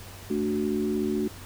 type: chord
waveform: sine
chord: D major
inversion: second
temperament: equal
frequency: 220 / 293.7 / 370 Hz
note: A3 / D4 / F#4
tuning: 0 / 0 / 0 cents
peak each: -28 / -30 / -28 dBFS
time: 0.3-1.28 s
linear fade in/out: 5 ms
effects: added 94 Hz sine -45 dBFS peak until 1.45 s + pink hiss -45 dBFS RMS until 1.45 s